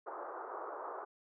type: band-pass noise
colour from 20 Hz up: white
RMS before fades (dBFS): -44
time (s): 0.06-1.05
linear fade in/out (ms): 10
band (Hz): 360 to 1300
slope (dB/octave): 48
effects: none